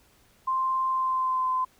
sine tone with pitch glide, 1047 to 1028.4 Hz, C6 to C6, +1 to -30 cents, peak -23 dBFS, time 0.47-1.65 s, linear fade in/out 10 ms, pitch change -31 cents, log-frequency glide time 0.88-1.5 s, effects pink hiss -61 dBFS RMS until 1.79 s

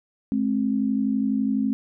sine tone pair together, 213.2 / 265.2 Hz, G#3 / C4, +46 / +23 cents, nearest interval major third, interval 377 cents, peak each -23 dBFS, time 0.32-1.73 s, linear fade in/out 0 ms, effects none

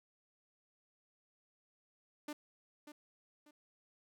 sawtooth tone with echo, 297.9 Hz, D4, 25 cents sharp, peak -37 dBFS, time 2.28-2.33 s, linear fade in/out 5 ms, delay 590 ms, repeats 2, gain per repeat -10 dB, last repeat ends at 3.51 s, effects none

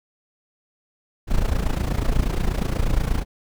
brown noise with amplitude modulation, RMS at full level -17 dBFS, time 1.27-3.25 s, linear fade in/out 50 ms, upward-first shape sine, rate 28.3 Hz, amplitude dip 80%, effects none

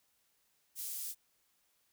pink high-pass noise, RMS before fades -41 dBFS, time 0.75-1.15 s, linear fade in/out 50 ms, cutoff 9200 Hz, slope 12 dB/octave, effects white hiss -75 dBFS RMS until 1.92 s

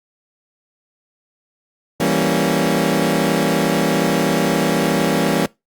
20% pulse chord, E diminished seventh, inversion none, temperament equal, 164.81 / 196 / 233.1 / 277.2 Hz, E3 / G3 / Bb3 / Db4, 0 / 0 / 0 / 0 cents, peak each -16 dBFS, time 2-5.46 s, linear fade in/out 2 ms, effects noise-tail reverb RT60 0.2 s tail -22 dB re dry + Opus 48 kbps

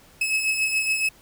40% pulse beating tone pair, 2576 / 2583.1 Hz, E7 / E7, -41 / -36 cents, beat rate 7.1 Hz, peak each -27 / -21 dBFS, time 0.21-1.09 s, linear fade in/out 5 ms, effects pink hiss -53 dBFS RMS until 1.21 s

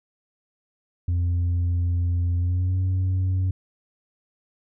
sine tone with pitch glide, 87.31 to 93.04 Hz, F2 to F#2, 0 to +10 cents, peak -17 dBFS, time 1.08-3.51 s, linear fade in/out 5 ms, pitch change +110 cents, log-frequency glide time 2.37-2.78 s, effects tanh soft clip ceiling -19 dBFS

